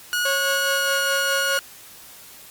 sawtooth tone with pitch glide, 1452 to 1441.1 Hz, F#6 to F#6, -33 to -46 cents, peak -17 dBFS, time 0.13-1.59 s, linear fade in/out 0 ms, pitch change -13 cents, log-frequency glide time 0.62-0.92 s
sawtooth tone with tremolo, 549 Hz, C#5, 17 cents flat, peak -19 dBFS, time 0.25-1.58 s, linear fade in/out 5 ms, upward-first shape sine, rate 4.8 Hz, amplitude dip 45%
effects white hiss -44 dBFS RMS until 2.5 s + Opus 48 kbps

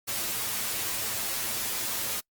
white noise with comb filter, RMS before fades -31 dBFS, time 0.07-2.21 s, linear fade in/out 20 ms, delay 8.9 ms, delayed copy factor +0.95, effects noise-tail reverb RT60 0.1 s tail -26 dB re dry + Opus 48 kbps

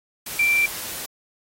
sine tone in noise, 2349 Hz, D7, in tune, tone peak -16 dBFS, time 0.39-0.66 s, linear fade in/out 5 ms, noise white, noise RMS -32 dBFS, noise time 0.26-1.06 s, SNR +13 dB, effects AAC 48 kbps

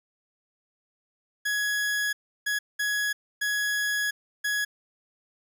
40% pulse tone bursts at uneven times, 1675 Hz, G#6, 14 cents sharp, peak -24 dBFS, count 5, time 1.45-2.13 / 2.46-2.59 / 2.79-3.13 / 3.41-4.11 / 4.44-4.65 s, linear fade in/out 10 ms, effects none

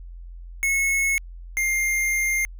square tone pair in turn, 2187 / 2112 Hz, C#7 / C7, -24 / +16 cents, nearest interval minor second, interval 60 cents, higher first, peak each -20 / -21 dBFS, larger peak first, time 0.63-1.18 / 1.57-2.45 s, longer second, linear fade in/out 0 ms, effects added 43 Hz sine -36 dBFS peak until 2.59 s

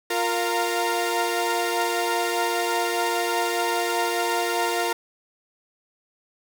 sawtooth tone cluster, 351.5 / 463.1 / 698 / 923 Hz, F4 / A#4 / F5 / A#5, +11 / -11 / -1 / -17 cents, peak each -24 dBFS, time 0.1-4.93 s, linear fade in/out 5 ms, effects none

